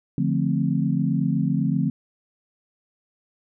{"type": "chord", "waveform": "sine", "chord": "D minor seventh", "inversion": "none", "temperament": "equal", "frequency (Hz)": [146.83, 174.61, 220, 261.6], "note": ["D3", "F3", "A3", "C4"], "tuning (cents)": [0, 0, 0, 0], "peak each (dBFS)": [-24, -24, -26, -26], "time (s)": [0.18, 1.9], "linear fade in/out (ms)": 2, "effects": []}